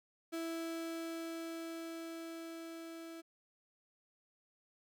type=tone with level ramp; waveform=35% pulse; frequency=329.6 Hz; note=E4; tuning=in tune; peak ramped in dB=-36 to -45 dBFS; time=0.32-3.22 s; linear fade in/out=20 ms; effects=none